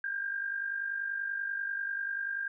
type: tone with amplitude modulation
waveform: sine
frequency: 1600 Hz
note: G6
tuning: 35 cents sharp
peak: -29 dBFS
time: 0.04-2.48 s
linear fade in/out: 2 ms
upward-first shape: sine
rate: 50.3 Hz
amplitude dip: 60%
effects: none